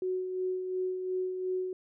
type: tone with tremolo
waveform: sine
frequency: 370 Hz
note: F#4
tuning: in tune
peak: -28 dBFS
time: 0.02-1.73 s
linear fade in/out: 2 ms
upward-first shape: sine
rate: 2.8 Hz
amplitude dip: 45%
effects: none